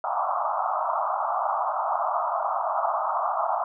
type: band-pass noise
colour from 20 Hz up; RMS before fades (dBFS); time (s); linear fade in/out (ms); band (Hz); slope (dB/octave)
pink; -26; 0.04-3.64; 2; 630 to 1300; 96
effects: none